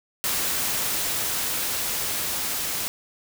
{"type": "noise with level ramp", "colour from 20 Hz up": "white", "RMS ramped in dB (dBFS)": [-25, -28], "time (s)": [0.24, 2.88], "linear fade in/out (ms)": 0, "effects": []}